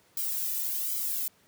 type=noise with flanger; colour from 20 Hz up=violet; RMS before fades=-31 dBFS; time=0.17-1.28 s; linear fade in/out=2 ms; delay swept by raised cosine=1.1 to 1.87 ms; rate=1.3 Hz; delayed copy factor=-0.85; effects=pink hiss -63 dBFS RMS until 1.47 s + high-pass 100 Hz 12 dB/octave